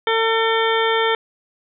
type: harmonic tone with a mistuned harmonic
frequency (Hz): 450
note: A4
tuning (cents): +39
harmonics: 1 / 2 / 3 / 4 / 5 / 7 / 8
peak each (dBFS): -19 / -22 / -24 / -25 / -26 / -27 / -28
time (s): 0.07-1.15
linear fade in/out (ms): 2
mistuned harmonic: 8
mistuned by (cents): -24
effects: none